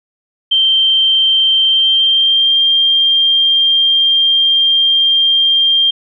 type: tone with pitch glide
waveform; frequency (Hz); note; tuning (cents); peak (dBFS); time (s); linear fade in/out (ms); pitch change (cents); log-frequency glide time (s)
sine; 3136 to 3191; G7 to G7; 0 to +30; -8; 0.51-5.91; 10; +30; 1.66-2.6
effects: none